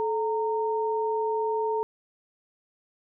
sine tone pair together, 434.7 / 921 Hz, A4 / A#5, -21 / -21 cents, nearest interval octave + minor second, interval 1300 cents, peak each -26 / -28 dBFS, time 0-1.83 s, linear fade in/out 0 ms, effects none

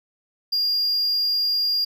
triangle tone, 4815 Hz, D8, 42 cents sharp, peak -18 dBFS, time 0.52-1.85 s, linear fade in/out 10 ms, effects none

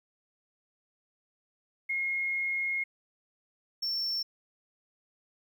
sine / triangle tone pair in turn, 2152 / 5423 Hz, C7 / E8, +48 / +48 cents, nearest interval octave + major third, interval 1600 cents, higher second, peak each -28 dBFS, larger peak neither, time 1.89-2.84 / 3.82-4.23 s, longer first, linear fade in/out 10 ms, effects 11-bit

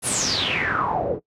pink noise with low-pass filter sweep, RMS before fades -23 dBFS, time 0.02-1.2 s, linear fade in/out 50 ms, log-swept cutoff 11000 to 400 Hz, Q 9.3, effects noise-tail reverb RT60 0.1 s tail -20 dB re dry + high-pass 100 Hz 12 dB/octave

